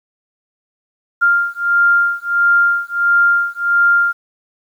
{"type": "beating tone pair", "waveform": "sine", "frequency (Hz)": [1396.9, 1398.4], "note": ["F6", "F6"], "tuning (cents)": [0, 2], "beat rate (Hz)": 1.5, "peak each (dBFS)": -14, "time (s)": [1.21, 4.13], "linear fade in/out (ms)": 20, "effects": ["8-bit"]}